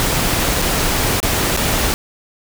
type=noise with dropouts; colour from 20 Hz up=pink; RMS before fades=-17 dBFS; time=0-1.94 s; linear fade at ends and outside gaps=0 ms; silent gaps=0.618-0.622 / 1.202-1.229 / 1.565-1.573 s; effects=none